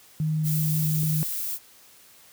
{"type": "tone", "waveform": "sine", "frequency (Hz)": 155.56, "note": "D#3", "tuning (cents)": 0, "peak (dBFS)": -22, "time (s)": [0.2, 1.23], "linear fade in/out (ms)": 0}
{"type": "noise", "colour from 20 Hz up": "violet", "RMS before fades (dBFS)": -30, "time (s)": [0.43, 1.59], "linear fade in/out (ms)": 50}
{"type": "click", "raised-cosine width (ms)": 3, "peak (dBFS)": -24, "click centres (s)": 1.033}
{"effects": ["white hiss -53 dBFS RMS until 2.32 s", "high-pass 60 Hz 12 dB/octave"]}